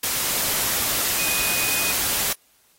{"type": "tone in noise", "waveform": "sine", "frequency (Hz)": 2489, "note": "D#7", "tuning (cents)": 0, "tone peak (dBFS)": -27, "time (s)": [1.18, 1.92], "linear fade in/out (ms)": 5, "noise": "white", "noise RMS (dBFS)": -23, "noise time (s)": [0.03, 2.33], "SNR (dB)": -7, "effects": ["white hiss -60 dBFS RMS until 2.78 s", "AAC 48 kbps"]}